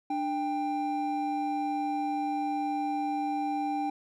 triangle tone pair together, 296.5 / 791.6 Hz, D4 / G5, +17 / +17 cents, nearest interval octave + perfect fourth, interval 1700 cents, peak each -30 / -28 dBFS, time 0.1-3.9 s, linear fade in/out 5 ms, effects none

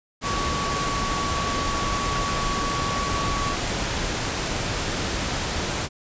sine tone in noise, 1129 Hz, C#6, 31 cents sharp, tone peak -27 dBFS, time 0.22-3.57 s, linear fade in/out 50 ms, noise pink, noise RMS -26 dBFS, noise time 0.21-5.89 s, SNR -4 dB, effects resampled to 16000 Hz

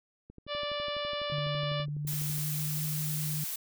click train, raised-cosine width 3 ms, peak -35 dBFS, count 26, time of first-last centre 0.3-2.383 s, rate 12 Hz
harmonic tone, 585 Hz, D5, 7 cents flat, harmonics 1 / 2 / 3 / 4 / 5 / 6 / 7 / 8 / 9, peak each -35 / -39 / -44 / -44 / -40 / -41 / -47 / -51 / -54 dBFS, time 0.47-1.86 s, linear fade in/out 50 ms
sine tone with pitch glide, 146.83 to 152.1 Hz, D3 to D#3, 0 to -39 cents, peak -32 dBFS, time 1.32-3.44 s, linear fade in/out 2 ms, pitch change +61 cents, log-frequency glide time 1.87-2.84 s
blue noise, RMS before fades -36 dBFS, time 2.07-3.56 s, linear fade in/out 5 ms
effects none

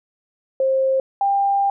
sine tone pair in turn, 531 / 795.6 Hz, C5 / G5, +25 / +25 cents, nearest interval perfect fifth, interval 700 cents, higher second, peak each -15 dBFS, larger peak neither, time 0.6-1 / 1.21-1.7 s, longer second, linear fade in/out 2 ms, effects none

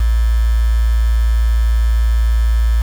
sine tone with quantisation, 56.7 Hz, A#1, 47 cents flat, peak -10 dBFS, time 0-2.82 s, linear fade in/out 5 ms, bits 5, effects none

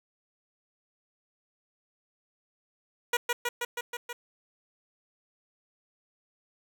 10% pulse tone with echo, 481.1 Hz, B4, 45 cents flat, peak -15 dBFS, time 3.13-3.17 s, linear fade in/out 5 ms, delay 160 ms, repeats 6, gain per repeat -2 dB, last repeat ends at 4.13 s, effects none

